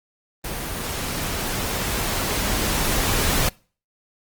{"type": "noise with level ramp", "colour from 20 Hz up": "pink", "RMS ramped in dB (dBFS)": [-29, -20], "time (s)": [0.44, 3.49], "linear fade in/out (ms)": 5, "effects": ["noise-tail reverb RT60 0.4 s tail -25 dB re dry", "Opus 24 kbps"]}